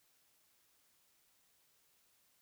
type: silence
effects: white hiss -73 dBFS RMS until 2.41 s